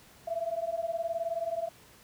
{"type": "beating tone pair", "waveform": "sine", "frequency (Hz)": [659.3, 678.3], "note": ["E5", "E5"], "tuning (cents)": [0, 49], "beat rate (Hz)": 19, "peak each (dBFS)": [-33, -33], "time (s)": [0.27, 1.69], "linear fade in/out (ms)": 10, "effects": ["pink hiss -56 dBFS RMS until 2.03 s", "high-pass 60 Hz 12 dB/octave"]}